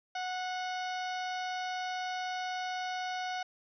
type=harmonic tone with a mistuned harmonic; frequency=736 Hz; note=F#5; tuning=9 cents flat; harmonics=1 / 2 / 3 / 4 / 5 / 6 / 7 / 8; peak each=-35 / -41 / -45 / -47 / -49 / -51 / -52 / -53 dBFS; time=0.15-3.43 s; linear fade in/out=5 ms; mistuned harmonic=3; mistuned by=-21 cents; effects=none